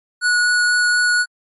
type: tone with vibrato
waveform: square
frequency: 1462 Hz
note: F#6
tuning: 21 cents flat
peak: -14 dBFS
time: 0.21-1.26 s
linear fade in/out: 50 ms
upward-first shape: triangle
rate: 4.1 Hz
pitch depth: 8 cents each way
effects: MP3 48 kbps